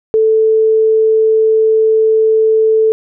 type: tone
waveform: sine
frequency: 440 Hz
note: A4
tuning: in tune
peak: -7 dBFS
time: 0.14-2.92 s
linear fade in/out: 0 ms
effects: none